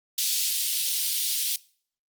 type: high-pass noise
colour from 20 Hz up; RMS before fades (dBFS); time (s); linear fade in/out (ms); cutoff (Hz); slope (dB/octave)
pink; -26; 0.18-1.56; 2; 3400; 24
effects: noise-tail reverb RT60 0.5 s tail -22 dB re dry + Opus 48 kbps